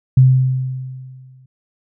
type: tone with exponential decay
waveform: sine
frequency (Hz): 129.8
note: C3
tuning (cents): -13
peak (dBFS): -4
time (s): 0.17-1.46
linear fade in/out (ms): 5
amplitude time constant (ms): 280
effects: none